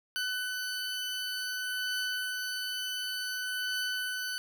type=beating tone pair; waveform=20% pulse; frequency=1501 / 1501.55 Hz; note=F#6 / F#6; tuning=+24 / +25 cents; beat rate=0.55 Hz; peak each=-37 / -28 dBFS; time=0.16-4.38 s; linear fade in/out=0 ms; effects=none